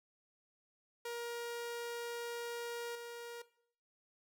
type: tone with level steps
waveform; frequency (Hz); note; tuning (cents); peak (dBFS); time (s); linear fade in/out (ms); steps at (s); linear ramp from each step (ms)
sawtooth; 472.6; A#4; +24; -36 / -41; 1.05-3.42; 5; 2.95; 5
effects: noise-tail reverb RT60 0.6 s tail -18 dB re dry